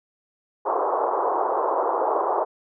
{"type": "band-pass noise", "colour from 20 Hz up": "white", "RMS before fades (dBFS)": -23, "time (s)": [0.65, 2.45], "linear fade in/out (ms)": 20, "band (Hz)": [370, 1100], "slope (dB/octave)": 48, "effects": []}